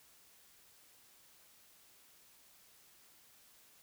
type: silence
effects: white hiss -64 dBFS RMS until 3.82 s